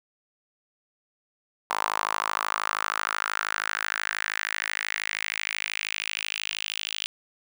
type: tone with high-pass filter sweep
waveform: sawtooth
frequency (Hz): 52.9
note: G#1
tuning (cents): +33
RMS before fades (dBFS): -30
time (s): 1.7-7.06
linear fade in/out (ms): 0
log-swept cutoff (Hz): 970 to 3100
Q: 3.6
effects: none